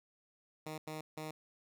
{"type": "tone bursts at uneven times", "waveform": "10% pulse", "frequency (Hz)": 155.56, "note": "D#3", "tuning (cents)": 0, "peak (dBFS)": -33, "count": 3, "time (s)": [[0.66, 0.78], [0.87, 1.01], [1.17, 1.31]], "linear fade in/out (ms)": 5, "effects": []}